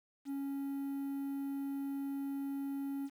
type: tone with quantisation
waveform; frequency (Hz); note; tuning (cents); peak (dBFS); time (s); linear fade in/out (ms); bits
triangle; 277.2; C#4; 0; -34; 0.25-3.1; 50; 10
effects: none